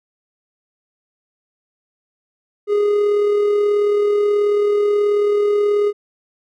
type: tone with amplitude modulation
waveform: triangle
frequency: 412.7 Hz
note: G#4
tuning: 11 cents flat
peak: -10 dBFS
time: 2.67-5.93 s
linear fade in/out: 50 ms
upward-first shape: sine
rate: 38.5 Hz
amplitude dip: 30%
effects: none